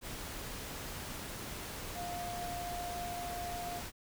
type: tone in noise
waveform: sine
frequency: 703 Hz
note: F5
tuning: 11 cents sharp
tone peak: -39 dBFS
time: 1.94-3.82 s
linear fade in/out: 50 ms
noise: pink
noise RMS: -43 dBFS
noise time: 0.01-3.92 s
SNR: +1 dB
effects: none